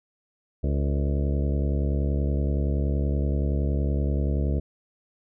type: harmonic tone with a mistuned harmonic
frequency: 70.6 Hz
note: C#2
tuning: 32 cents sharp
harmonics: 1 / 2 / 3 / 4 / 5 / 6 / 7 / 8 / 9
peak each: -23 / -29 / -33 / -35 / -37 / -39 / -40 / -41 / -42 dBFS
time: 0.63-4.6 s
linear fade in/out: 10 ms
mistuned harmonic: 6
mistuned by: +76 cents
effects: none